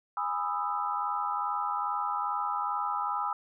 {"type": "chord", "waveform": "sine", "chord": "E major seventh", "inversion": "first", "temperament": "just", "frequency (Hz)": [824.1, 988.9, 1236.1, 1318.5], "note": ["G#5", "B5", "D#6", "E6"], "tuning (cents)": [-14, 2, -12, 0], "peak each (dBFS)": -34, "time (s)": [0.17, 3.33], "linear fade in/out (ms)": 2, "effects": []}